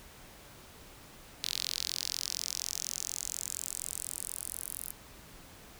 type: tone with high-pass filter sweep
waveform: sawtooth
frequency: 44.17 Hz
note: F1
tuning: 20 cents sharp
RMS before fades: -38 dBFS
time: 1.43-4.92 s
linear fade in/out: 10 ms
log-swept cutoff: 4000 to 11000 Hz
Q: 2.9
effects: pink hiss -53 dBFS RMS until 5.79 s